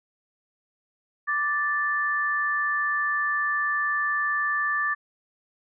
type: tone pair together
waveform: sine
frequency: 1174.7 / 1760.1 Hz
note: D6 / A6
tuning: 0 / 0 cents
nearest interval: perfect fifth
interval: 700 cents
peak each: -27 / -24 dBFS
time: 1.27-4.95 s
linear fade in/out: 20 ms
effects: none